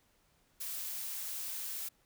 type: noise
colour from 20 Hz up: blue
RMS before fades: -40 dBFS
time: 0.6-1.89 s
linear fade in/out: 10 ms
effects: pink hiss -71 dBFS RMS until 2.05 s